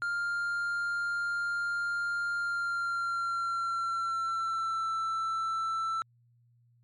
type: tone with pitch glide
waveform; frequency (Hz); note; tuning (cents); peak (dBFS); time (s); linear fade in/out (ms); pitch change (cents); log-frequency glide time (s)
triangle; 1400 to 1330.6; F6 to E6; +4 to +16; -27; 0.02-6.02; 0; -88; 2.37-4.91
effects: added 119 Hz sine -62 dBFS peak until 6.83 s + MP3 48 kbps